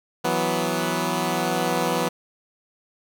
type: chord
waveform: 10% pulse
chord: E suspended second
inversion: none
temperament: equal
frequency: 164.81 / 185 / 246.9 Hz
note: E3 / F#3 / B3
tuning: 0 / 0 / 0 cents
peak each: -18 dBFS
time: 0.24-2.09 s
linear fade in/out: 10 ms
effects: none